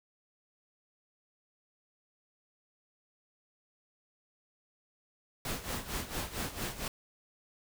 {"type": "noise with tremolo", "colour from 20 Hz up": "pink", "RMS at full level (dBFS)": -35, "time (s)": [5.45, 6.88], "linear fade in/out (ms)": 2, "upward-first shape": "sine", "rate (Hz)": 4.4, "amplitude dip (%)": 75, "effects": []}